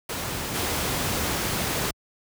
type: noise with level steps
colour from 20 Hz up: pink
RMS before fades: -30 / -26 dBFS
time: 0.09-1.91 s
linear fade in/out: 5 ms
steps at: 0.54 s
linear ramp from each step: 20 ms
effects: high-pass 60 Hz 12 dB/octave